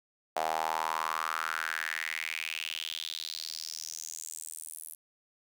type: tone with high-pass filter sweep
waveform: sawtooth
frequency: 80.1 Hz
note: E2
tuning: 49 cents flat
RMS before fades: -36 dBFS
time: 0.36-4.95 s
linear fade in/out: 5 ms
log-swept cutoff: 700 to 11000 Hz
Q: 4.7
effects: none